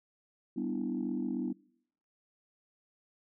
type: chord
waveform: sine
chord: E minor seventh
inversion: first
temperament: equal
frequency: 196 / 246.9 / 293.7 / 329.6 Hz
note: G3 / B3 / D4 / E4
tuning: 0 / 0 / 0 / 0 cents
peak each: -38 / -34 / -37 / -38 dBFS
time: 0.56-1.53 s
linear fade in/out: 10 ms
effects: noise-tail reverb RT60 0.7 s tail -25 dB re dry + tanh soft clip ceiling -24 dBFS